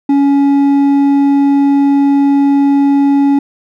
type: tone with hard clipping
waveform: sine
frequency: 280.1 Hz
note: C#4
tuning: 18 cents sharp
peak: -8 dBFS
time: 0.09-3.39 s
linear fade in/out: 5 ms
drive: 5 dB
effects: none